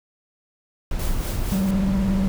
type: noise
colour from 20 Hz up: brown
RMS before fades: -25 dBFS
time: 0.91-2.28 s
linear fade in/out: 2 ms
type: noise with tremolo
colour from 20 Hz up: white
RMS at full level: -35 dBFS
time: 0.99-1.71 s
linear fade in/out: 5 ms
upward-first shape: sine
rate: 4.2 Hz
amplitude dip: 60%
type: tone with vibrato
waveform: triangle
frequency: 192.8 Hz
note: G3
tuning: 28 cents flat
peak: -17 dBFS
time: 1.52-2.28 s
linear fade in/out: 0 ms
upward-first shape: sine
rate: 17 Hz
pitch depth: 61 cents each way
effects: none